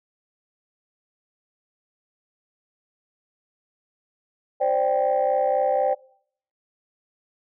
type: chord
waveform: sine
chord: C suspended second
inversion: none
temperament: equal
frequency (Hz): 523.3 / 587.3 / 784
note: C5 / D5 / G5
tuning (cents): 0 / 0 / 0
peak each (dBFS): -22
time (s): 4.6-5.95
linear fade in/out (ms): 20
effects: noise-tail reverb RT60 0.6 s tail -23 dB re dry + tanh soft clip ceiling -12 dBFS